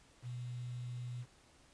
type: tone with quantisation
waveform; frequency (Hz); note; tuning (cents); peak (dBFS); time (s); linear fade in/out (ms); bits
sine; 122.6; B2; -12; -40; 0.22-1.26; 50; 10
effects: pink hiss -65 dBFS RMS until 1.73 s + resampled to 22050 Hz

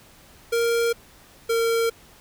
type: tone pair in turn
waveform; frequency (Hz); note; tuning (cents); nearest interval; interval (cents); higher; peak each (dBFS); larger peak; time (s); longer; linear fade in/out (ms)
square; 466 / 459.1; A#4 / A#4; -1 / -26; unison; 25; first; -20; neither; 0.52-0.93 / 1.49-1.9; neither; 10
effects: pink hiss -51 dBFS RMS until 2.2 s

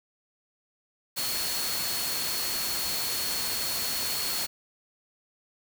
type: tone in noise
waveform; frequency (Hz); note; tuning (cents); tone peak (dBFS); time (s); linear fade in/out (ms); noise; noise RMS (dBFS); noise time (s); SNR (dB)
sine; 4349; C#8; -34; -33; 1.16-4.47; 20; white; -31; 1.16-4.47; -5
effects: none

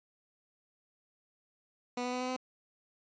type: tone with pitch steps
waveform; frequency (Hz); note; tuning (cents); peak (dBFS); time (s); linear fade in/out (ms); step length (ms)
15% pulse; 246 / 248.4 / 250.9 / 253.4 / 255.9; B3 / B3 / B3 / B3 / C4; -7 / +10 / +28 / +45 / -38; -27; 1.97-2.365; 5; 79
effects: resampled to 16000 Hz

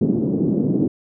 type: band-pass noise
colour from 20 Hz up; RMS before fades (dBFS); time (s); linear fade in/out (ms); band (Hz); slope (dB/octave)
pink; -19; 0.01-0.88; 5; 170 to 340; 24
effects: none

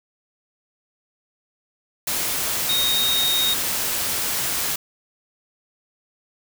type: tone in noise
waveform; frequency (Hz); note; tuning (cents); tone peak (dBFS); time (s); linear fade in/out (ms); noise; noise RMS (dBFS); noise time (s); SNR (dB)
sine; 3729; A#7; 0; -19; 2.69-3.54; 5; white; -24; 2.07-4.76; +2
effects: none

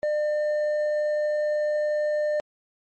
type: tone with hard clipping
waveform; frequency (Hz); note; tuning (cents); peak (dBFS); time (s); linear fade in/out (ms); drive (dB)
sine; 601; D5; +40; -23; 0.03-2.4; 0; 4
effects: MP3 32 kbps

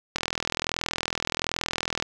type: click train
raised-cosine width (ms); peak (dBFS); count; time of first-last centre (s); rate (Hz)
0.2; -8; 78; 0.16-2.024; 41.3
effects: none

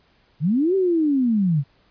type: linear two-way sweep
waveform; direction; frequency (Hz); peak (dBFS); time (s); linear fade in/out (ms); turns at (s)
sine; up then down; 131.3 to 392 to 131.3; -16; 0.4-1.64; 50; 0.75
effects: pink hiss -60 dBFS RMS until 1.9 s + resampled to 11025 Hz

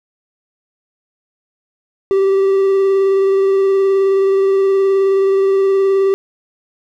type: tone with vibrato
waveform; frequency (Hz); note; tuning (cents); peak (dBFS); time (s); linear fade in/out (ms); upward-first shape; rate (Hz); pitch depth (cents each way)
triangle; 389; G4; -13; -8; 2.11-6.14; 0; sine; 19; 15
effects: none

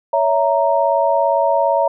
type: chord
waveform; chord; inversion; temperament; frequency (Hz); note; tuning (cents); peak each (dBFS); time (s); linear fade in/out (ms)
sine; A# diminished; first; equal with one note detuned; 561.8 / 659.3 / 932.3; C#5 / E5 / A#5; +23 / 0 / 0; -17; 0.13-1.88; 5
effects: none

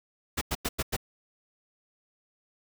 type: noise bursts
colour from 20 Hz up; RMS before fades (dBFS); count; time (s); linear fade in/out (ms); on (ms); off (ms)
pink; -29; 5; 0.37-0.966; 10; 44; 94
effects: none

